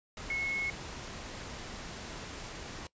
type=tone in noise; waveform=sine; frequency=2183 Hz; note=C#7; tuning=27 cents flat; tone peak=-31 dBFS; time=0.3-0.7 s; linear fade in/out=2 ms; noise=pink; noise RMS=-43 dBFS; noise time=0.17-2.87 s; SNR=+9 dB; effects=noise-tail reverb RT60 0.1 s tail -20 dB re dry + resampled to 16000 Hz